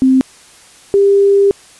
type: tone pair in turn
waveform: sine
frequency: 261.6 / 398.3 Hz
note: C4 / G4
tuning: 0 / +28 cents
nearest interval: perfect fifth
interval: 728 cents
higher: second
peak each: -6 dBFS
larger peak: neither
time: 0.02-0.21 / 0.94-1.51 s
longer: second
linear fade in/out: 0 ms
effects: white hiss -42 dBFS RMS until 1.79 s + resampled to 24000 Hz